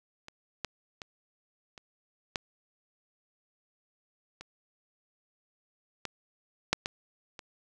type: clicks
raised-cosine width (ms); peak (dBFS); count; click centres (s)
0.2; -27 / -15 / -23 / -29 / -13 / -26 / -17 / -6 / -14 / -25; 10; 0.284 / 0.647 / 1.018 / 1.778 / 2.358 / 4.41 / 6.053 / 6.73 / 6.859 / 7.392
effects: none